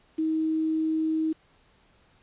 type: tone with quantisation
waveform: sine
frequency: 317 Hz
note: D#4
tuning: 32 cents sharp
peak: -23 dBFS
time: 0.18-1.33 s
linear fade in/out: 10 ms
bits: 8
effects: pink hiss -62 dBFS RMS until 2.22 s + resampled to 8000 Hz